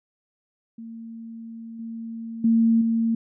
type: tone with level steps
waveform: sine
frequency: 227.7 Hz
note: A#3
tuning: 40 cents flat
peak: -35 / -31 / -15 / -19 dBFS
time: 0.78-3.15 s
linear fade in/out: 5 ms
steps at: 1.79 / 2.44 / 2.81 s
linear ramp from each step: 5 ms
effects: none